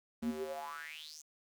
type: tone with high-pass filter sweep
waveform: square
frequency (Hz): 76.8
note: D#2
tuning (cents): -22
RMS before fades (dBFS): -42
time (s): 0.22-1.22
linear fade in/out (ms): 10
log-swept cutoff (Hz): 190 to 6900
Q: 7.9
effects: 10-bit